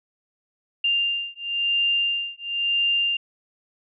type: beating tone pair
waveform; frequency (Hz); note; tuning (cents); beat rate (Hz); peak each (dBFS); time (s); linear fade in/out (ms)
sine; 2794 / 2794.98; F7 / F7; 0 / +1; 0.98; -24; 0.84-3.17; 5
effects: none